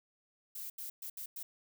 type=noise bursts at uneven times; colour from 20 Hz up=violet; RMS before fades=-43 dBFS; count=5; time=0.55-0.7 / 0.78-0.9 / 1.02-1.1 / 1.17-1.26 / 1.36-1.43 s; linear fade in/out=5 ms; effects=none